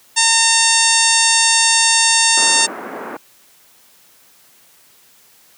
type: harmonic tone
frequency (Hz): 910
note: A#5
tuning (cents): -42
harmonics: 1 / 2 / 3 / 4 / 5 / 6 / 7 / 8 / 9 / 10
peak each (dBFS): -20 / -20 / -20 / -20 / -20 / -20 / -20 / -20 / -20 / -20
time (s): 0.16-2.67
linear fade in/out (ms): 20
type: band-pass noise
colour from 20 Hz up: pink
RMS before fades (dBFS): -29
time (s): 2.37-3.17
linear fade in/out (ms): 5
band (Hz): 260 to 1700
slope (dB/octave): 24
effects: white hiss -50 dBFS RMS until 5.57 s + high-pass 100 Hz 12 dB/octave